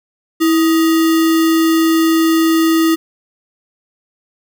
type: tone with sample-and-hold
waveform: sine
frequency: 325.8 Hz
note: E4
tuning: 20 cents flat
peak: -9 dBFS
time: 0.4-2.96 s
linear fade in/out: 20 ms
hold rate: 1575 Hz
effects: none